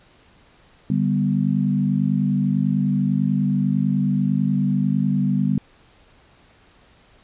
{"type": "chord", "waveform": "sine", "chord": "G major", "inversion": "second", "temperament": "equal", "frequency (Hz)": [146.83, 196, 246.9], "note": ["D3", "G3", "B3"], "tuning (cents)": [0, 0, 0], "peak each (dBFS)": [-22, -20, -23], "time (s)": [0.9, 5.58], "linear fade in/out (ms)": 2, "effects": ["pink hiss -54 dBFS RMS until 7.23 s", "resampled to 8000 Hz"]}